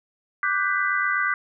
sine chord, G major seventh, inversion second, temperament equal with one note detuned, 1174.7 / 1480 / 1568 / 1989.3 Hz, D6 / F#6 / G6 / B6, 0 / 0 / 0 / +12 cents, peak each -26 dBFS, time 0.43-1.34 s, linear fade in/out 2 ms, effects none

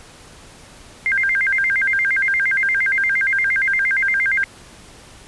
sine tone with vibrato, 1827 Hz, A#6, 35 cents flat, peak -15 dBFS, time 1.06-4.44 s, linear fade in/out 0 ms, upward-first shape square, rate 8.6 Hz, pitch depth 240 cents each way, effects pink hiss -43 dBFS RMS until 5.27 s + resampled to 24000 Hz

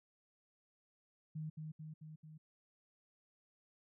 sine tone with echo, 155.56 Hz, D#3, in tune, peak -40 dBFS, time 1.35-1.5 s, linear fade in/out 10 ms, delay 220 ms, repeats 4, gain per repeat -3 dB, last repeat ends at 2.38 s, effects none

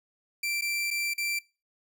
sawtooth tone with dropouts, 2349 Hz, D7, in tune, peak -25 dBFS, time 0.43-1.39 s, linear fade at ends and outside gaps 5 ms, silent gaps 0.611-0.62 / 0.905-0.91 / 1.137-1.179 s, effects noise-tail reverb RT60 0.3 s tail -21 dB re dry

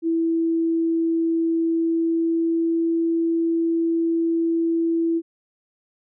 sine tone with pitch glide, 329.6 to 331.7 Hz, E4 to E4, 0 to +11 cents, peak -18 dBFS, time 0.02-5.22 s, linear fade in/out 50 ms, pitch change +11 cents, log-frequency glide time 1.66-2.92 s, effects none

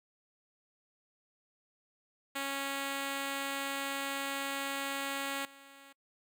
5% pulse tone with level steps, 276 Hz, C#4, 7 cents flat, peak -23 / -42 dBFS, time 2.35-5.93 s, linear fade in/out 10 ms, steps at 5.45 s, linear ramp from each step 2 ms, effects noise-tail reverb RT60 0.1 s tail -26 dB re dry

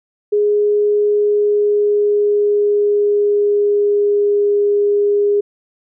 sine tone with pitch glide, 415.3 to 409.3 Hz, G#4 to G#4, 0 to -25 cents, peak -11 dBFS, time 0.32-5.41 s, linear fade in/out 10 ms, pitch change -25 cents, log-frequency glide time 1.08-4.51 s, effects none

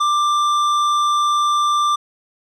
sine tone with tanh clipping, 1183 Hz, D6, 12 cents sharp, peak -16 dBFS, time 0-1.96 s, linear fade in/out 10 ms, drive 12 dB, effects none

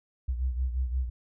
sine beating tone pair, 62.7 / 68.4 Hz, B1 / C#2, +27 / -23 cents, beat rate 5.7 Hz, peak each -27 / -34 dBFS, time 0.28-1.1 s, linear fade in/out 10 ms, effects none

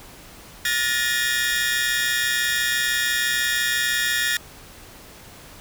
sawtooth tone cluster, 1428 / 1748 / 1874 / 2452 / 3275 Hz, F6 / A6 / A#6 / D#7 / G#7, +38 / -12 / +9 / -26 / -25 cents, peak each -27 / -21 / -20 / -29 / -28 dBFS, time 0.65-4.37 s, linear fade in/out 2 ms, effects pink hiss -44 dBFS RMS until 5.6 s

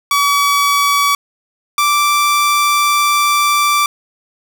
sawtooth tone pair in turn, 1140 / 1170.7 Hz, C#6 / D6, +48 / -6 cents, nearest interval unison, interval 46 cents, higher second, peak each -7 dBFS, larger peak neither, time 0.11-1.15 / 1.78-3.86 s, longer second, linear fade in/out 2 ms, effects none

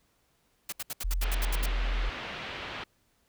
white noise bursts, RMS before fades -35 dBFS, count 10, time 0.69-1.66 s, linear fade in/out 5 ms, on 34 ms, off 70 ms
sine tone, 42.24 Hz, E1, 43 cents sharp, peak -26 dBFS, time 1.04-2.1 s, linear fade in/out 10 ms
white low-pass noise, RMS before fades -39 dBFS, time 1.22-2.84 s, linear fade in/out 5 ms, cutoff 3200 Hz, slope 24 dB/octave
effects pink hiss -70 dBFS RMS until 3.28 s

